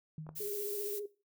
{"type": "tone with exponential decay", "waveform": "sine", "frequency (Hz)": 155.56, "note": "D#3", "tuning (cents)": 0, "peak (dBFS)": -38, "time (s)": [0.18, 0.62], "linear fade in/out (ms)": 2, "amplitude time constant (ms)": 95}
{"type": "clicks", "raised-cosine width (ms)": 1, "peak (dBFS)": [-41, -32], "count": 2, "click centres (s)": [0.267, 0.291]}
{"type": "noise", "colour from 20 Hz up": "violet", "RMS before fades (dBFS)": -41, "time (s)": [0.35, 1], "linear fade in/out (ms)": 20}
{"type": "tone with vibrato", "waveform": "sine", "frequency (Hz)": 411.3, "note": "G#4", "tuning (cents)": -17, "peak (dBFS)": -38, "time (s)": [0.4, 1.06], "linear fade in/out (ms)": 5, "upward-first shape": "triangle", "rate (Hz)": 15, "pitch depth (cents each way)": 53}
{"effects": ["noise-tail reverb RT60 0.3 s tail -17 dB re dry"]}